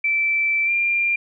sine tone with pitch glide, 2329 to 2388 Hz, D7 to D7, -15 to +28 cents, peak -17 dBFS, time 0.04-1.16 s, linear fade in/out 5 ms, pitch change +43 cents, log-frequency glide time 0.65-0.71 s, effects none

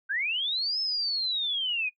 sine linear two-way sweep, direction up then down, 1500 to 5260 to 2422 Hz, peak -26 dBFS, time 0.09-1.9 s, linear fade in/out 20 ms, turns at 0.8 s, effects noise-tail reverb RT60 0.1 s tail -22 dB re dry

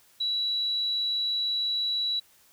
sine tone, 3922 Hz, B7, 13 cents flat, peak -25 dBFS, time 0.2-2.2 s, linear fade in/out 10 ms, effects white hiss -60 dBFS RMS until 2.52 s

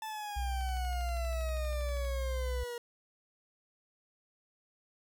40% pulse exponential sweep, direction down, 882 to 473.6 Hz, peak -37 dBFS, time 0.02-2.78 s, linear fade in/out 2 ms
sine tone with vibrato, 61.9 Hz, B1, 5 cents sharp, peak -32 dBFS, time 0.36-2.64 s, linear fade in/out 10 ms, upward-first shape triangle, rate 0.99 Hz, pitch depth 22 cents each way
click train, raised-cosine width 0.2 ms, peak -37 dBFS, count 19, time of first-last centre 0.61-2.05 s, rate 12.5 Hz
effects none

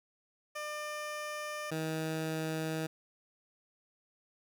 15% pulse tone pair in turn, 600 / 158.92 Hz, D5 / D#3, +37 / +37 cents, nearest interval octave + major seventh, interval 2300 cents, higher first, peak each -31 / -27 dBFS, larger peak second, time 0.55-1.71 / 1.71-2.87 s, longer neither, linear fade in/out 10 ms, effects none

